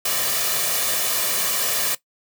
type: noise with comb filter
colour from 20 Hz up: white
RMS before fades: -22 dBFS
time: 0.05-1.95 s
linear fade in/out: 5 ms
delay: 1.7 ms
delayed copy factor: +0.55
effects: noise-tail reverb RT60 0.1 s tail -17 dB re dry + high-pass 150 Hz 12 dB/octave